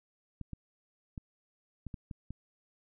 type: clicks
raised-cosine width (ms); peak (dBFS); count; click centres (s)
5; -28; 7; 0.413 / 0.533 / 1.178 / 1.867 / 1.942 / 2.112 / 2.306
effects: none